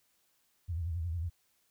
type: tone with vibrato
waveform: sine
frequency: 84.1 Hz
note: E2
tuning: 35 cents sharp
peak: -32 dBFS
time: 0.68-1.3 s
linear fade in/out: 20 ms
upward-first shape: sine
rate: 11 Hz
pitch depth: 120 cents each way
effects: white hiss -73 dBFS RMS until 1.7 s